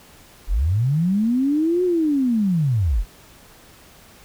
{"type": "linear two-way sweep", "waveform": "sine", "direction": "up then down", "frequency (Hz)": [32.7, 368.4, 32.7], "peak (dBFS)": -16, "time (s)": [0.47, 3.05], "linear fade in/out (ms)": 50, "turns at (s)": 1.84, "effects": ["pink hiss -48 dBFS RMS until 4.24 s"]}